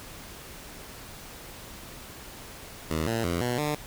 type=tone with pitch steps; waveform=10% pulse; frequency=79.3 / 114.3 / 85.9 / 122.4 / 149.4 Hz; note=D#2 / A#2 / F2 / B2 / D3; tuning=+33 / -34 / -28 / -15 / +30 cents; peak=-18 dBFS; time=2.9-3.75 s; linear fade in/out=5 ms; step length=170 ms; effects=pink hiss -44 dBFS RMS until 3.86 s